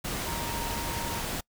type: tone in noise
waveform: sine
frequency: 932.3 Hz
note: A#5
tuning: in tune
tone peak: -37 dBFS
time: 0.26-1.22 s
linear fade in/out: 10 ms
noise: pink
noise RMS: -33 dBFS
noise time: 0.04-1.41 s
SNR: -7 dB
effects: noise-tail reverb RT60 0.1 s tail -25 dB re dry